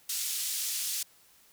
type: band-pass noise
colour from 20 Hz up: white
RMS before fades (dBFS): -33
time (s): 0.09-1.03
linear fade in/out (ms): 5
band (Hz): 3600 to 12000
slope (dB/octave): 12
effects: white hiss -61 dBFS RMS until 1.52 s